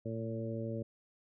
harmonic tone with a mistuned harmonic, 113 Hz, A2, 47 cents sharp, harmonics 1 / 2 / 3 / 4 / 5, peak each -39 / -41 / -44 / -44 / -43 dBFS, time 0.05-0.83 s, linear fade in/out 10 ms, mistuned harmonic 1, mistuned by +24 cents, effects none

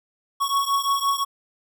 square beating tone pair, 1108.7 / 1114.5 Hz, C#6 / C#6, 0 / +9 cents, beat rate 5.8 Hz, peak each -23 / -25 dBFS, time 0.4-1.25 s, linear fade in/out 20 ms, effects none

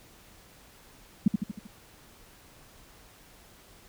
sine tone with echo, 205.9 Hz, G#3, 15 cents flat, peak -15 dBFS, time 1.26-1.28 s, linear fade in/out 5 ms, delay 78 ms, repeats 5, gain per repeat -5 dB, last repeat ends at 1.67 s, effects pink hiss -55 dBFS RMS until 3.88 s

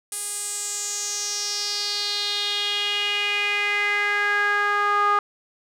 sawtooth tone with band-pass filter sweep, 410.4 Hz, G#4, 21 cents flat, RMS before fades -24 dBFS, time 0.12-5.19 s, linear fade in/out 2 ms, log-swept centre 9500 to 1200 Hz, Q 4.4, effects none

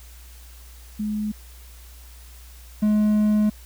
sine / triangle tone pair in turn, 211.5 / 211.5 Hz, G#3 / G#3, +32 / +32 cents, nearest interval unison, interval 0 cents, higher neither, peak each -23 / -14 dBFS, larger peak second, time 0.99-1.32 / 2.82-3.5 s, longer second, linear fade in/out 10 ms, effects added 60 Hz sine -42 dBFS peak until 3.65 s + white hiss -50 dBFS RMS until 3.65 s

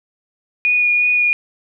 sine tone with vibrato, 2452 Hz, D#7, 26 cents flat, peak -12 dBFS, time 0.65-1.33 s, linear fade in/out 0 ms, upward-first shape sine, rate 2.8 Hz, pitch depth 11 cents each way, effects none

